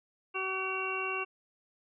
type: harmonic tone with a mistuned harmonic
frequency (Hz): 379.2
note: F#4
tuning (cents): +43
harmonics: 1 / 2 / 3 / 4 / 6 / 7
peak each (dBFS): -38 / -43 / -37 / -43 / -42 / -35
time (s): 0.34-1.25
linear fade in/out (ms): 20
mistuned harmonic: 7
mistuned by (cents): +54
effects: none